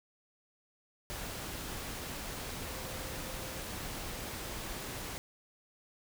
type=tone in noise; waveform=sine; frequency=523.3 Hz; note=C5; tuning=in tune; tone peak=-50 dBFS; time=2.67-3.59 s; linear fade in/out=0 ms; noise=pink; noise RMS=-41 dBFS; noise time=1.1-5.18 s; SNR=-12 dB; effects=none